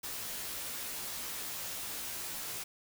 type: noise with comb filter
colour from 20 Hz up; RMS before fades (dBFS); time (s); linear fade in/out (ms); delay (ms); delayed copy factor
white; -40; 0.03-2.64; 10; 15; -0.95
effects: none